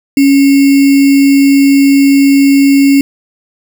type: tone with sample-and-hold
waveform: sine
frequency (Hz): 277.2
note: C#4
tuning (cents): 0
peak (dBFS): -3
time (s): 0.17-3.01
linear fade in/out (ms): 2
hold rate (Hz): 2450
effects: none